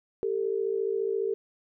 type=tone pair together; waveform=sine; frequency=393.9 / 448.4 Hz; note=G4 / A4; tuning=+8 / +33 cents; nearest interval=major second; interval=225 cents; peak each=-28 / -29 dBFS; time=0.23-1.34 s; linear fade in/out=0 ms; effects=none